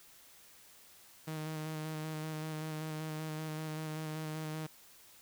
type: tone with vibrato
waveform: sawtooth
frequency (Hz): 156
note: D#3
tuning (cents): +5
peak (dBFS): -34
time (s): 1.27-4.67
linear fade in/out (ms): 10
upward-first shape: square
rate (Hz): 5.2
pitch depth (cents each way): 16
effects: white hiss -59 dBFS RMS until 5.21 s